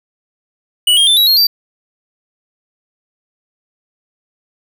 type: tone with pitch steps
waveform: square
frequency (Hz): 2943 / 3228 / 3541 / 3883 / 4259 / 4672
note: F#7 / G#7 / A7 / B7 / C8 / D8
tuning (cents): -10 / -50 / +10 / -30 / +30 / -10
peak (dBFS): -8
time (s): 0.87-1.47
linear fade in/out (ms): 5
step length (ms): 100
effects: none